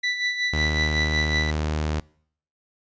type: tone with tremolo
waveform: 30% pulse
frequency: 1975.5 Hz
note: B6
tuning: in tune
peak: -18 dBFS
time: 0.03-1.51 s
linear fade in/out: 10 ms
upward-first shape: sine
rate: 5.4 Hz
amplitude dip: 60%
type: tone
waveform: sawtooth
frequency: 76.7 Hz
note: D#2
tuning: 24 cents flat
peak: -19 dBFS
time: 0.53-2 s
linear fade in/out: 5 ms
effects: noise-tail reverb RT60 0.6 s tail -24 dB re dry + resampled to 16000 Hz